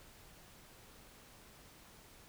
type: silence
effects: pink hiss -59 dBFS RMS until 2.28 s